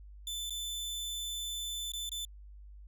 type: tone with dropouts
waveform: sawtooth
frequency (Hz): 3520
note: A7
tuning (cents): 0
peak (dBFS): -33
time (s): 0.27-2.25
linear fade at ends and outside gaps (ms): 2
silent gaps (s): 0.497-0.505 / 1.919-1.935 / 2.093-2.117
effects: added 50 Hz sine -48 dBFS peak until 2.87 s